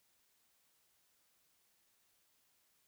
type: silence
effects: white hiss -75 dBFS RMS until 2.87 s